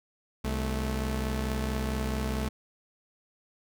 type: tone pair together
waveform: sawtooth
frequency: 64.55 / 217.8 Hz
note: C2 / A3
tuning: -23 / -17 cents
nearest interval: octave + major sixth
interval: 2106 cents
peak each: -26 / -29 dBFS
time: 0.44-2.49 s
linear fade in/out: 10 ms
effects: none